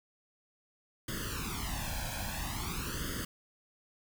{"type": "noise with flanger", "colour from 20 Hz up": "pink", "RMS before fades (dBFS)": -37, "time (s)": [1.08, 3.25], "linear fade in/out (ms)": 5, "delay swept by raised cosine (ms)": [0.61, 1.25], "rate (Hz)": 0.49, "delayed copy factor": 1, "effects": []}